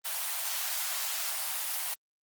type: high-pass noise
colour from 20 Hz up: white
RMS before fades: -33 dBFS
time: 0.04-1.95 s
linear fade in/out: 20 ms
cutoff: 620 Hz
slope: 48 dB/octave
effects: Opus 24 kbps

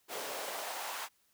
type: noise with high-pass filter sweep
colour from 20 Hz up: pink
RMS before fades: -40 dBFS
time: 0.08-1.09 s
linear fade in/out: 50 ms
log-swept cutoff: 430 to 1000 Hz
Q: 1.9
effects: white hiss -72 dBFS RMS until 1.33 s

